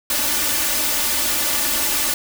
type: noise with comb filter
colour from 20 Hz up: white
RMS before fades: -20 dBFS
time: 0.1-2.14 s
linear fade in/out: 2 ms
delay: 3.4 ms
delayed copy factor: +0.9
effects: none